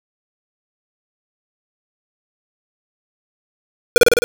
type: tone with echo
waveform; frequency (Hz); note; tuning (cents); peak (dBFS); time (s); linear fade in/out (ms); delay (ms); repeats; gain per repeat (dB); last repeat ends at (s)
square; 480; B4; -49; -4; 3.96-3.98; 0; 52; 5; -2; 4.24
effects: none